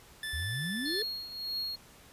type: tone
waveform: 25% pulse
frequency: 1754 Hz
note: A6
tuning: 6 cents flat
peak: -31 dBFS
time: 0.23-1.02 s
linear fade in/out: 2 ms
type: exponential sweep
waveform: sine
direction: up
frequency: 69.8 to 453.7 Hz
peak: -34 dBFS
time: 0.33-1.03 s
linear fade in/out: 5 ms
type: tone with tremolo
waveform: triangle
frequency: 4296 Hz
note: C8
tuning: 45 cents sharp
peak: -30 dBFS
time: 0.85-1.76 s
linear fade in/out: 10 ms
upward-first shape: triangle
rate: 1.7 Hz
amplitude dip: 75%
effects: pink hiss -56 dBFS RMS until 2.12 s + resampled to 32000 Hz